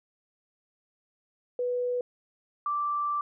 sine tone pair in turn, 492.6 / 1171.6 Hz, B4 / D6, -5 / -5 cents, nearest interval octave + minor third, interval 1500 cents, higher second, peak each -26 dBFS, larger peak neither, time 1.59-2.01 / 2.66-3.21 s, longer second, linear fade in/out 2 ms, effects none

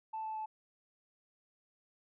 sine tone with pitch steps, 880 / 874.4 / 868.9 Hz, A5 / A5 / A5, 0 / -11 / -22 cents, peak -36 dBFS, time 0.13-0.46 s, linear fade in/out 10 ms, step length 110 ms, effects tanh soft clip ceiling -33 dBFS

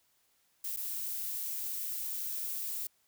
violet noise with dropouts, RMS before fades -37 dBFS, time 0.64-2.87 s, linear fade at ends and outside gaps 5 ms, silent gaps 0.764-0.77 s, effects white hiss -72 dBFS RMS until 3.07 s

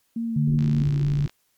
sine tone with vibrato, 228.1 Hz, A#3, 37 cents flat, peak -24 dBFS, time 0.16-0.83 s, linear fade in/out 5 ms, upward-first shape sine, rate 3.3 Hz, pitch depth 22 cents each way
sine tone with pitch glide, 147.3 to 143.11 Hz, D3 to D3, +6 to -44 cents, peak -19 dBFS, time 0.36-1.26 s, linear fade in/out 5 ms, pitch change -50 cents, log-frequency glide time 0.6-0.98 s
pink low-pass noise, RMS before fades -33 dBFS, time 0.47-1.28 s, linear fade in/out 5 ms, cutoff 370 Hz, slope 48 dB/octave
click train, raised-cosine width 0.2 ms, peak -25 dBFS, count 41, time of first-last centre 0.59-1.295 s, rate 56.7 Hz
effects white hiss -68 dBFS RMS until 1.57 s + MP3 96 kbps

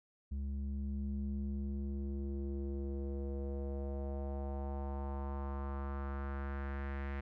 square tone with low-pass filter sweep, 69.1 Hz, C#2, 5 cents flat, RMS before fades -39 dBFS, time 0.31-7.21 s, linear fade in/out 10 ms, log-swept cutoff 150 to 2000 Hz, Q 2.6, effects none

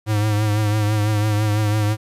square tone with vibrato, 105.9 Hz, G#2, 34 cents sharp, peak -17 dBFS, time 0.06-1.97 s, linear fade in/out 50 ms, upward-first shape triangle, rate 6 Hz, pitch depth 51 cents each way, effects resampled to 32000 Hz + 9-bit

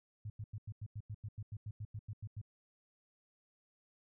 sine tone bursts, 105.6 Hz, G#2, 29 cents sharp, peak -40 dBFS, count 16, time 0.25-2.415 s, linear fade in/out 5 ms, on 50 ms, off 91 ms, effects none

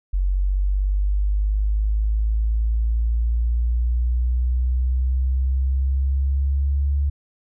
sine linear sweep, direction up, 46.25 to 71 Hz, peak -17 dBFS, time 0.13-7.1 s, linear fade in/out 10 ms, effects none

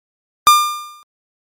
45% pulse tone with exponential decay, 1200 Hz, D6, 37 cents sharp, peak -3 dBFS, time 0.47-1.03 s, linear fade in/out 0 ms, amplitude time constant 120 ms, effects MP3 64 kbps

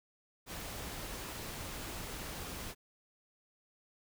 pink noise, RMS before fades -43 dBFS, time 0.46-2.75 s, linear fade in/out 50 ms, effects none

